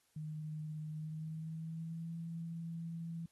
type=tone with pitch glide; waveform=sine; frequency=154.2 to 166.22 Hz; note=D#3 to E3; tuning=-15 to +15 cents; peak=-40 dBFS; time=0.16-3.26 s; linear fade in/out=5 ms; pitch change=+130 cents; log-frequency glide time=0.9-2.12 s; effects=white hiss -75 dBFS RMS until 3.31 s + AAC 32 kbps